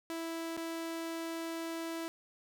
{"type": "tone with dropouts", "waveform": "sawtooth", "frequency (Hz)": 329.6, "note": "E4", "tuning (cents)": 0, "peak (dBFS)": -33, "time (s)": [0.1, 2.08], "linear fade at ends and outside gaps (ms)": 0, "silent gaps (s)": [0.568, 0.575], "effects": []}